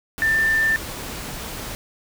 sine tone in noise, 1783 Hz, A6, 22 cents sharp, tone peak -16 dBFS, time 0.22-0.76 s, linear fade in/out 0 ms, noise pink, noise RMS -32 dBFS, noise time 0.18-1.75 s, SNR +13 dB, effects none

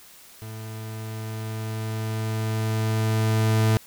40% pulse tone with level ramp, 110 Hz, A2, in tune, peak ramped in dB -34 to -16 dBFS, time 0.42-3.77 s, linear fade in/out 0 ms, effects white hiss -49 dBFS RMS until 3.86 s

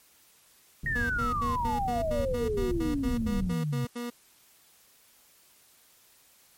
pink low-pass noise, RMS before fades -34 dBFS, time 0.83-3.54 s, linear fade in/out 5 ms, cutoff 130 Hz, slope 12 dB/octave
sine exponential sweep, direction down, 1885 to 128.4 Hz, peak -27 dBFS, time 0.86-3.85 s, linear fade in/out 2 ms
30% pulse tone bursts, 240 Hz, B3, 49 cents flat, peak -30 dBFS, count 14, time 0.95-4.103 s, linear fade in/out 10 ms, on 150 ms, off 81 ms
effects white hiss -60 dBFS RMS until 6.57 s + MP3 64 kbps

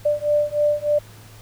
sine beating tone pair, 590 / 593.3 Hz, D5 / D5, +8 / +18 cents, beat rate 3.3 Hz, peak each -20 dBFS, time 0.05-0.99 s, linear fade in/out 10 ms, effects added 108 Hz sine -43 dBFS peak until 1.41 s + pink hiss -47 dBFS RMS until 1.41 s

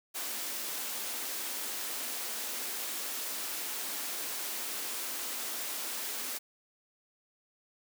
white high-pass noise, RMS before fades -37 dBFS, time 0.14-6.39 s, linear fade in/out 20 ms, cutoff 210 Hz, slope 96 dB/octave, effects none

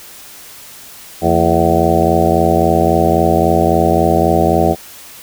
harmonic tone with a mistuned harmonic, 83.7 Hz, E2, 27 cents sharp, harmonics 1 / 2 / 3 / 4 / 5 / 6 / 7 / 8 / 9, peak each -19 / -18 / -20 / -17 / -18 / -21 / -19 / -17 / -16 dBFS, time 1.21-4.76 s, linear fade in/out 50 ms, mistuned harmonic 3, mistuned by -150 cents, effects white hiss -36 dBFS RMS until 5.22 s

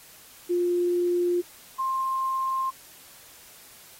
sine tone pair in turn, 352 / 1056.7 Hz, F4 / C6, +14 / +17 cents, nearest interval octave + perfect fifth, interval 1903 cents, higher second, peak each -21 / -24 dBFS, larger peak first, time 0.49-1.42 / 1.78-2.71 s, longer neither, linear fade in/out 20 ms, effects white hiss -50 dBFS RMS until 3.99 s + AAC 48 kbps

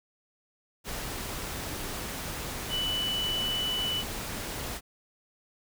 sine tone in noise, 2975 Hz, F#7, 9 cents sharp, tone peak -28 dBFS, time 2.69-4.04 s, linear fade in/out 50 ms, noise pink, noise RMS -36 dBFS, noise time 0.84-4.81 s, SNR +5 dB, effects none

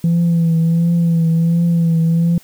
sine tone with vibrato, 167.2 Hz, E3, 25 cents sharp, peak -9 dBFS, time 0.04-2.38 s, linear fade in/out 2 ms, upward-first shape triangle, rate 1.4 Hz, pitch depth 44 cents each way, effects tanh soft clip ceiling -9 dBFS + white hiss -47 dBFS RMS until 2.43 s

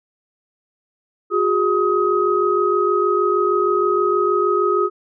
sine tone cluster, 362.6 / 409 / 1262 Hz, F#4 / G#4 / D#6, -35 / -26 / +24 cents, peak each -19 dBFS, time 1.3-4.9 s, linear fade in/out 50 ms, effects none

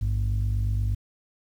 sine tone pair together, 54.56 / 103 Hz, A1 / G#2, -14 / -14 cents, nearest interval major seventh, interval 1100 cents, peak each -23 dBFS, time 0.01-0.95 s, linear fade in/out 10 ms, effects tanh soft clip ceiling -19 dBFS + 9-bit

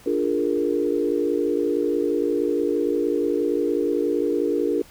sine chord, Bb dominant seventh, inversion first, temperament equal, 293.7 / 349.2 / 415.3 / 466.2 Hz, D4 / F4 / Ab4 / Bb4, 0 / 0 / 0 / 0 cents, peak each -25 dBFS, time 0.06-4.82 s, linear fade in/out 5 ms, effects pink hiss -49 dBFS RMS until 4.9 s

